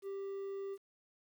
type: tone with quantisation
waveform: triangle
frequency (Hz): 393.1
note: G4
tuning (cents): +5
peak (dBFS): -37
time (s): 0.02-0.78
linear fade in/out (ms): 50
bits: 11
effects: none